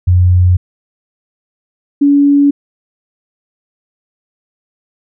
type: tone pair in turn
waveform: sine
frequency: 89.9 / 284.4 Hz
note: F#2 / C#4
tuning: -49 / +45 cents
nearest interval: octave + minor sixth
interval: 1994 cents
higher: second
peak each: -5 dBFS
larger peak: neither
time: 0.07-0.57 / 2.01-2.51 s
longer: neither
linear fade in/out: 10 ms
effects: none